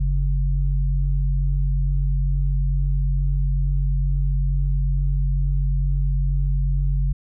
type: tone pair together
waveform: sine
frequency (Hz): 46.95 / 138.59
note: F#1 / C#3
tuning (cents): +26 / 0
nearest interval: octave + perfect fifth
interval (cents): 1874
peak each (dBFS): -18 / -24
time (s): 0-7.13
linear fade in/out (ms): 10
effects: none